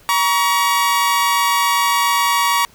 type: tone pair together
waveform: sawtooth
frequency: 948.7 / 1129 Hz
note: A#5 / C#6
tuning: +30 / +31 cents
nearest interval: minor third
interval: 301 cents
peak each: -13 dBFS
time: 0.09-2.65 s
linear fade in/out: 0 ms
effects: pink hiss -49 dBFS RMS until 2.74 s

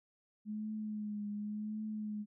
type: tone with vibrato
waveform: sine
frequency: 211.1 Hz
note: G#3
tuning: 29 cents sharp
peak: -37 dBFS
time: 0.45-2.26 s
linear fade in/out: 50 ms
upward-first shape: triangle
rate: 0.9 Hz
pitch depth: 43 cents each way
effects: none

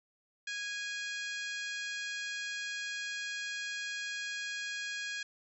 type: harmonic tone with a mistuned harmonic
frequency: 825 Hz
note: G#5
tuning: 12 cents flat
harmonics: 2 / 3 / 4 / 5 / 6 / 7 / 8 / 9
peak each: -39 / -43 / -45 / -47 / -49 / -50 / -51 / -52 dBFS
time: 0.47-5.23 s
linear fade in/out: 5 ms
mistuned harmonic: 5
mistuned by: +36 cents
effects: none

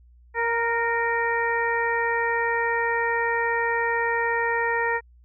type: harmonic tone with a mistuned harmonic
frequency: 466.2 Hz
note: A#4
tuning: in tune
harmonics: 1 / 2 / 3 / 4 / 5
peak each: -27 / -26 / -33 / -25 / -35 dBFS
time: 0.34-5.01 s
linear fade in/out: 50 ms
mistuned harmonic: 4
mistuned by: -15 cents
effects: added 60 Hz sine -50 dBFS peak until 5.24 s

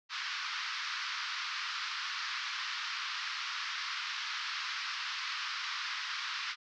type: band-pass noise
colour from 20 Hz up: pink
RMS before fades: -38 dBFS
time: 0.09-6.56 s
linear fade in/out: 50 ms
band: 1100 to 5400 Hz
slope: 48 dB/octave
effects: none

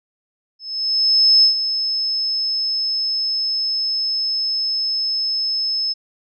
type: tone with ADSR envelope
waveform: sine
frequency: 5210 Hz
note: E8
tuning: 21 cents flat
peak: -8 dBFS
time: 0.59-5.94 s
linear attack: 840 ms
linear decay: 110 ms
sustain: -10 dB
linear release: 22 ms
effects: none

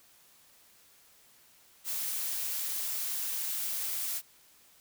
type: noise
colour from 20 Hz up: blue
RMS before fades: -34 dBFS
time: 1.84-4.22 s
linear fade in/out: 50 ms
effects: white hiss -61 dBFS RMS until 4.8 s

